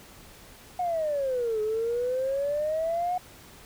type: exponential two-way sweep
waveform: sine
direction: down then up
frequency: 733 to 424 to 733 Hz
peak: -24 dBFS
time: 0.79-3.18 s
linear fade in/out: 5 ms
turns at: 1.61 s
effects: tanh soft clip ceiling -20 dBFS + pink hiss -50 dBFS RMS until 3.65 s